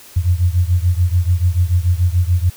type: beating tone pair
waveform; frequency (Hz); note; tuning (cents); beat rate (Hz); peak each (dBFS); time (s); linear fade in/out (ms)
sine; 86 / 92.9; F2 / F#2; -26 / +7; 6.9; -14 / -16; 0.16-2.5; 10
effects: white hiss -41 dBFS RMS until 2.56 s